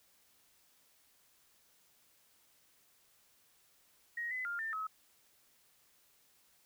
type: tone with pitch steps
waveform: sine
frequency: 1883 / 2017 / 1402 / 1793 / 1284 Hz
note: A#6 / B6 / F6 / A6 / E6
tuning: +17 / +36 / +6 / +32 / -46 cents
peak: -36 dBFS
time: 4.17-4.87 s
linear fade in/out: 5 ms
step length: 140 ms
effects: white hiss -69 dBFS RMS until 6.65 s